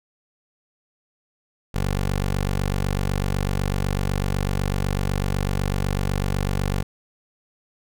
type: tone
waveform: 15% pulse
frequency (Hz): 48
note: G1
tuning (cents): -36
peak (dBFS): -15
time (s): 1.74-6.83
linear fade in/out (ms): 10
effects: none